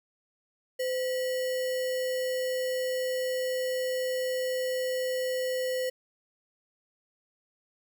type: tone with sample-and-hold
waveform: sine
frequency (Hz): 512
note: C5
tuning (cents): -38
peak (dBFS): -27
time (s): 0.79-5.9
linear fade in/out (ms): 10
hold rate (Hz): 2450
effects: none